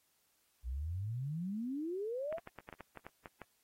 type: exponential sweep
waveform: sine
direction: up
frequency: 57.3 to 698.5 Hz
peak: -36 dBFS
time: 0.63-2.4 s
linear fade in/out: 50 ms
type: clicks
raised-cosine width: 0.5 ms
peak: -32 dBFS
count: 11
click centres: 2.326 / 2.383 / 2.474 / 2.587 / 2.689 / 2.727 / 2.807 / 2.973 / 3.066 / 3.258 / 3.417 s
effects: white hiss -75 dBFS RMS until 3.63 s + AAC 48 kbps